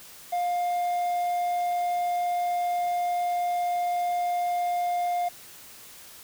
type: tone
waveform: triangle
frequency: 706 Hz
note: F5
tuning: 19 cents sharp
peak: -22 dBFS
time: 0.32-5.29 s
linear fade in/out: 10 ms
effects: white hiss -47 dBFS RMS until 6.23 s